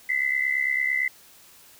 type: tone pair together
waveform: sine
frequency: 1988.1 / 2057 Hz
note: B6 / C7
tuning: +11 / -30 cents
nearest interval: minor second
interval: 59 cents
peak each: -25 / -24 dBFS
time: 0.09-1.08 s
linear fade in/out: 5 ms
effects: white hiss -52 dBFS RMS until 1.79 s